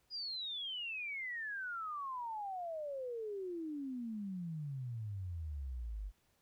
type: exponential sweep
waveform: sine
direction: down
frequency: 4978 to 46.88 Hz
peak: -39 dBFS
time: 0.1-6.12 s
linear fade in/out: 50 ms
effects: pink hiss -75 dBFS RMS until 6.41 s